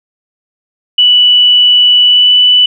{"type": "tone with pitch glide", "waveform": "sine", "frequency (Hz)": [2960, 2979], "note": ["F#7", "F#7"], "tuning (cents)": [0, 11], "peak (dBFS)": -3, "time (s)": [0.98, 2.66], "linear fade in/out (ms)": 5, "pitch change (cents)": 11, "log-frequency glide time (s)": [2.05, 2.33], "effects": []}